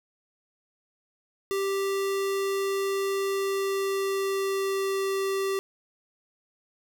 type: tone with pitch glide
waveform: square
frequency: 392 to 389.1 Hz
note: G4 to G4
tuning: 0 to -13 cents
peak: -26 dBFS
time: 1.51-5.59 s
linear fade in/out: 0 ms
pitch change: -13 cents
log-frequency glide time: 3.26-5.06 s
effects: none